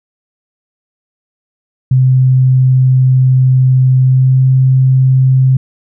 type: tone with pitch glide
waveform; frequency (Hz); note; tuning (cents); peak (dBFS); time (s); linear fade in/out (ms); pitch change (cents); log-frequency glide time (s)
sine; 129.5 to 130.93; C3 to C3; -17 to +2; -5; 1.91-5.57; 5; +19; 4.01-4.45
effects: none